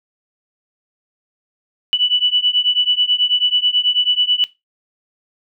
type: beating tone pair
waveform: sine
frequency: 2960 / 2969.2 Hz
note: F#7 / F#7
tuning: 0 / +5 cents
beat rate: 9.2 Hz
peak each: -16 dBFS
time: 1.93-4.44 s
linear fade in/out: 0 ms
effects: noise-tail reverb RT60 0.2 s tail -18 dB re dry